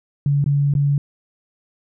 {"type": "tone with dropouts", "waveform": "sine", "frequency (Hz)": 142.4, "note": "C#3", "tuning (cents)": 47, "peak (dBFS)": -14, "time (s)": [0.26, 0.98], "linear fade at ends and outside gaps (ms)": 2, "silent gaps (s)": [[0.442, 0.461], [0.738, 0.751]], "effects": []}